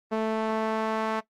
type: tone with band-pass filter sweep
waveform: sawtooth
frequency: 220 Hz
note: A3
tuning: in tune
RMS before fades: -27 dBFS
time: 0.11-1.21 s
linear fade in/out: 20 ms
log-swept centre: 590 to 990 Hz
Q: 0.99
effects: noise-tail reverb RT60 0.1 s tail -17 dB re dry + Opus 24 kbps